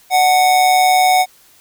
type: tone with amplitude modulation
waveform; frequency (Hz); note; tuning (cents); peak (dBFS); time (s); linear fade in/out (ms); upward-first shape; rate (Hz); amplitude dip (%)
square; 740; F#5; 0; -8; 0.1-1.26; 50; sine; 141; 45
effects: white hiss -49 dBFS RMS until 1.6 s